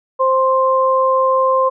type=tone pair together; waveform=sine; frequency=524.5 / 1049 Hz; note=C5 / C6; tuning=+4 / +4 cents; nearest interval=octave; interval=1200 cents; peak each=-14 dBFS; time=0.19-1.7 s; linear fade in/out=20 ms; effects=none